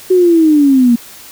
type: linear sweep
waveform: sine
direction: down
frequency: 374.9 to 230.9 Hz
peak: -5 dBFS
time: 0.1-0.96 s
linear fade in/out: 10 ms
effects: white hiss -35 dBFS RMS until 1.31 s